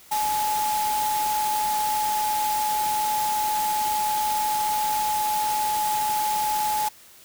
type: tone in noise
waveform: sine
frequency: 850 Hz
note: G#5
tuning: 40 cents sharp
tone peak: -22 dBFS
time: 0.11-6.89 s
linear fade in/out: 10 ms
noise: white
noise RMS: -31 dBFS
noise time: 0.11-6.89 s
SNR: +6 dB
effects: white hiss -50 dBFS RMS until 7.24 s